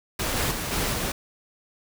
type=noise with level steps; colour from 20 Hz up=pink; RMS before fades=-27 / -25 / -30 / -26 / -28 dBFS; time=0.19-1.12 s; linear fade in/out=5 ms; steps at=0.35 / 0.5 / 0.71 / 0.92 s; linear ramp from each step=20 ms; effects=none